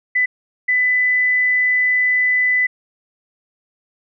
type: tone bursts at uneven times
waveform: sine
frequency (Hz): 1999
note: B6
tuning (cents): +20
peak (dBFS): -13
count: 2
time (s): 0.15-0.26 / 0.68-2.67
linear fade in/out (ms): 10
effects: none